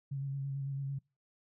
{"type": "tone with vibrato", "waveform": "sine", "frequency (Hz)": 137.7, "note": "C#3", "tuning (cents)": -11, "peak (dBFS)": -34, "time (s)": [0.11, 0.99], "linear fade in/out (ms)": 10, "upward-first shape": "square", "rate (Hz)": 9, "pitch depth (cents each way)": 20, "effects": ["noise-tail reverb RT60 0.3 s tail -26 dB re dry"]}